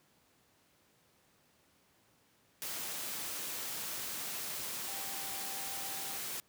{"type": "tone in noise", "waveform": "sine", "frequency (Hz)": 784, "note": "G5", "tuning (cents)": 0, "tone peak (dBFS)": -49, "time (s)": [4.88, 6.17], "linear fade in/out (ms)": 0, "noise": "white", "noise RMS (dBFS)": -40, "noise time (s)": [2.62, 6.4], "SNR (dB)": -12, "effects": ["pink hiss -69 dBFS RMS until 6.48 s", "high-pass 100 Hz 12 dB/octave"]}